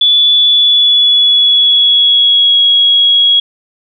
sine tone with pitch glide, 3451 to 3318 Hz, A7 to G#7, -34 to -2 cents, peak -5 dBFS, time 0.01-3.4 s, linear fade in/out 5 ms, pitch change -68 cents, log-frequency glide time 0.4-2.59 s, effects none

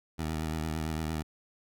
15% pulse tone with vibrato, 78.9 Hz, D#2, 25 cents sharp, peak -25 dBFS, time 0.18-1.23 s, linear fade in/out 20 ms, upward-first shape triangle, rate 8.8 Hz, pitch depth 60 cents each way, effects none

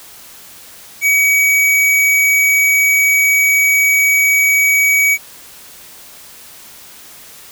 square tone, 2266 Hz, C#7, 37 cents sharp, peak -10 dBFS, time 1.01-5.18 s, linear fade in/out 50 ms, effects white hiss -38 dBFS RMS until 7.51 s

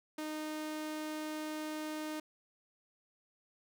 sawtooth tone, 308 Hz, D#4, 17 cents flat, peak -34 dBFS, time 0.18-2.2 s, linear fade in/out 5 ms, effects none

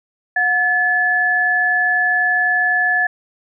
sine tone pair together, 724.9 / 1724 Hz, F#5 / A6, -36 / -36 cents, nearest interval octave + minor third, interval 1500 cents, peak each -21 / -14 dBFS, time 0.36-3.07 s, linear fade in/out 5 ms, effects none

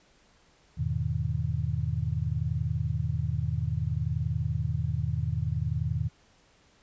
sine chord, E major seventh, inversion none, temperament just, 82.41 / 103.01 / 123.61 / 154.51 Hz, E2 / G#2 / B2 / D#3, 0 / -14 / +2 / -12 cents, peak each -32 / -33 / -31 / -32 dBFS, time 0.77-6.09 s, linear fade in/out 20 ms, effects pink hiss -62 dBFS RMS until 6.82 s + resampled to 16000 Hz

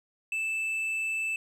sine tone with tanh clipping, 2637 Hz, E7, in tune, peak -29 dBFS, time 0.32-1.36 s, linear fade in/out 2 ms, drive 5 dB, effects none

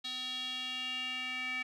square tone with band-pass filter sweep, 254.9 Hz, C4, 45 cents flat, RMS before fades -38 dBFS, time 0.04-1.63 s, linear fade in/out 10 ms, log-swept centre 3700 to 2300 Hz, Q 6.1, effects none

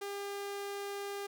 sawtooth tone, 401.6 Hz, G4, 42 cents sharp, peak -34 dBFS, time 0.01-1.27 s, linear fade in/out 10 ms, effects none

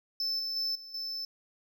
triangle tone with level steps, 5274 Hz, E8, in tune, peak -28 / -31 / -28 / -43 / -33 dBFS, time 0.2-1.25 s, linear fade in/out 2 ms, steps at 0.39 / 0.56 / 0.75 / 0.94 s, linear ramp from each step 5 ms, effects none

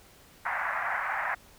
white band-pass noise, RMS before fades -31 dBFS, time 0.45-1.35 s, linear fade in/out 10 ms, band 670 to 2000 Hz, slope 48 dB/octave, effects pink hiss -56 dBFS RMS until 1.58 s

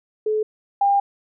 sine tone pair in turn, 430 / 800.6 Hz, A4 / G5, -40 / +36 cents, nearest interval major seventh, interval 1076 cents, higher second, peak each -18 / -14 dBFS, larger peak second, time 0.26-0.43 / 0.81-1 s, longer second, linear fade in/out 5 ms, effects none

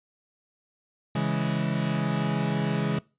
40% pulse chord, C# minor, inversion none, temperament equal, 138.59 / 164.81 / 207.7 Hz, C#3 / E3 / G#3, 0 / 0 / 0 cents, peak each -28 dBFS, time 1.15-2.99 s, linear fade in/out 5 ms, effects noise-tail reverb RT60 0.3 s tail -23 dB re dry + resampled to 8000 Hz

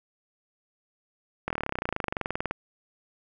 slowing click train, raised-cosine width 0.5 ms, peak -13 dBFS, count 29, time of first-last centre 1.48-2.51 s, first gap 24 ms, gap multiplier 1.03, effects none

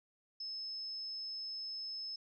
sine tone, 5210 Hz, E8, 21 cents flat, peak -40 dBFS, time 0.4-2.16 s, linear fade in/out 5 ms, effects none

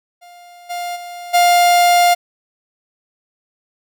45% pulse tone with level steps, 703 Hz, F5, 11 cents sharp, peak -39 / -22 / -29 / -9 dBFS, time 0.21-2.15 s, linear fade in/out 20 ms, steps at 0.69 / 0.95 / 1.33 s, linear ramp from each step 20 ms, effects none

